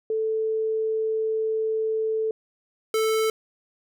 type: tone pair in turn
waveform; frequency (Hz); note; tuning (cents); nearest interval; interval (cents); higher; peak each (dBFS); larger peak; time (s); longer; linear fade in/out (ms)
sine / square; 440 / 440; A4 / A4; 0 / 0; unison; 0; neither; -22 / -21; second; 0.1-2.31 / 2.94-3.3; first; 2
effects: none